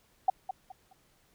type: tone with echo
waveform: sine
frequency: 760 Hz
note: F#5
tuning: 46 cents sharp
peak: -19 dBFS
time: 0.28-0.3 s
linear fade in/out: 5 ms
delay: 210 ms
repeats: 3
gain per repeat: -11 dB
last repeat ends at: 0.93 s
effects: pink hiss -67 dBFS RMS until 1.34 s